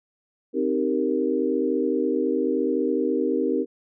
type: chord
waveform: sine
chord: C minor seventh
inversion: none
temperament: equal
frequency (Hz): 261.6 / 311.1 / 392 / 466.2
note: C4 / Eb4 / G4 / Bb4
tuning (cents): 0 / 0 / 0 / 0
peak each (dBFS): -26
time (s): 0.53-3.66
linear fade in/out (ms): 50
effects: none